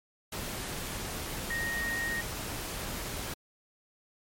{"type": "tone in noise", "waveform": "sine", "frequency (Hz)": 1865, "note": "A#6", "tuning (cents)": 0, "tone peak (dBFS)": -31, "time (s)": [1.5, 2.21], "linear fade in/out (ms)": 5, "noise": "pink", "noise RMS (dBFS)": -37, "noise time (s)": [0.32, 3.34], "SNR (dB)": 3, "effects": ["MP3 64 kbps"]}